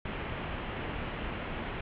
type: low-pass noise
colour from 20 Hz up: pink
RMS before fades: -37 dBFS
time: 0.05-1.81 s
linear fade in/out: 5 ms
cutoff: 3100 Hz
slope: 48 dB/octave
effects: none